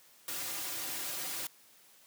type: noise with comb filter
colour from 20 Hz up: white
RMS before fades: -38 dBFS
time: 0.28-1.47 s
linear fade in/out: 2 ms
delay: 4.6 ms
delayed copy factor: -0.85
effects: white hiss -61 dBFS RMS until 2.06 s + high-pass 150 Hz 12 dB/octave